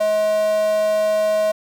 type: tone with high-pass filter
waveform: square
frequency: 212.3 Hz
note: G#3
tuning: 38 cents sharp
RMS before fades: -18 dBFS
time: 0-1.52 s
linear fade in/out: 10 ms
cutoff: 600 Hz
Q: 7.5
effects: none